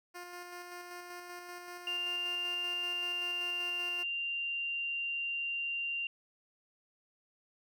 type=tone with tremolo; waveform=10% pulse; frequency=353.7 Hz; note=F4; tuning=22 cents sharp; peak=-35 dBFS; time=0.14-4.04 s; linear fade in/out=20 ms; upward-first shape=square; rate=5.2 Hz; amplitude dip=30%
type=tone with pitch glide; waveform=sine; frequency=2794 to 2776 Hz; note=F7 to F7; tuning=0 to -11 cents; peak=-33 dBFS; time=1.87-6.07 s; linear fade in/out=2 ms; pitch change=-11 cents; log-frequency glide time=2.76-4.91 s
effects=none